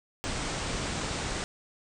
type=low-pass noise; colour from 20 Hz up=pink; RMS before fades=-33 dBFS; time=0.24-1.44 s; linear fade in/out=0 ms; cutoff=8900 Hz; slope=96 dB/octave; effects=none